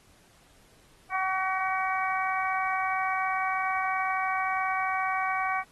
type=harmonic tone; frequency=377.9 Hz; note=F#4; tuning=37 cents sharp; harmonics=2 / 3 / 4 / 5 / 6; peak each=-30 / -30 / -35 / -37 / -33 dBFS; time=1.1-5.64 s; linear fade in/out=50 ms; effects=pink hiss -60 dBFS RMS until 5.71 s + AAC 32 kbps